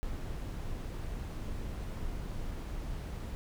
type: noise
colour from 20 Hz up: brown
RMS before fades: -38 dBFS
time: 0.03-3.35 s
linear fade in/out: 0 ms
effects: none